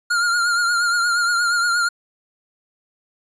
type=tone with vibrato; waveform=square; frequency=1409 Hz; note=F6; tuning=15 cents sharp; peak=-17 dBFS; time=0.1-1.89 s; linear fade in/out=10 ms; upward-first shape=triangle; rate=8.5 Hz; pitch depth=51 cents each way; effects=resampled to 22050 Hz